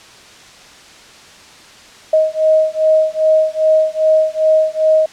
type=beating tone pair; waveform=sine; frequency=627 / 629.5 Hz; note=D#5 / D#5; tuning=+13 / +20 cents; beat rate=2.5 Hz; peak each=-13 dBFS; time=2.13-5.06 s; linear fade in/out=5 ms; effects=white hiss -40 dBFS RMS until 5.12 s + low-pass 6000 Hz 12 dB/octave